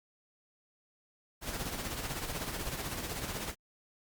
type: noise with tremolo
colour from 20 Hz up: pink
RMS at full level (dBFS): -36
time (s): 1.41-3.55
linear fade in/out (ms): 50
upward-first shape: sine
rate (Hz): 16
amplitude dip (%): 50
effects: Opus 48 kbps